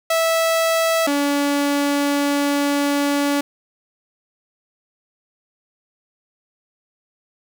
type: tone pair in turn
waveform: sawtooth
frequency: 655 / 285.6 Hz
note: E5 / D4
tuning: -11 / -48 cents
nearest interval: octave + major second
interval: 1437 cents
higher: first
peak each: -12 / -13 dBFS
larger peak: first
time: 0.1-1.07 / 1.07-3.41 s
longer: second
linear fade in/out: 5 ms
effects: 9-bit